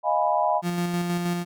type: chord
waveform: sine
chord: F half-diminished seventh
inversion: third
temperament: equal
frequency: 622.3 / 698.5 / 830.6 / 987.8 Hz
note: Eb5 / F5 / Ab5 / Cb6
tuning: 0 / 0 / 0 / 0 cents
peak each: -25 dBFS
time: 0.03-0.62 s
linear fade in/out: 50 ms
type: tone with tremolo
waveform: 35% pulse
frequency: 174.61 Hz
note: F3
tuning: in tune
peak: -21 dBFS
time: 0.62-1.45 s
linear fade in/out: 50 ms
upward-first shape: square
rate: 6.3 Hz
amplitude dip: 30%
effects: none